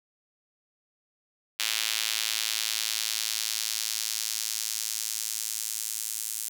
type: tone with high-pass filter sweep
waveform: square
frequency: 55 Hz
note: A1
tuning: in tune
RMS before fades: -31 dBFS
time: 1.59-6.49 s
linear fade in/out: 5 ms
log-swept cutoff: 3100 to 8100 Hz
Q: 1.2
effects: none